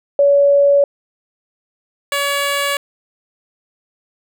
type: tone pair in turn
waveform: sine / 10% pulse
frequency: 566 / 566 Hz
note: C#5 / C#5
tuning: +36 / +36 cents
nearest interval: unison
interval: 0 cents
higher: neither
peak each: -8 dBFS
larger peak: neither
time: 0.19-0.84 / 2.12-2.77 s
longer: neither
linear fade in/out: 2 ms
effects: none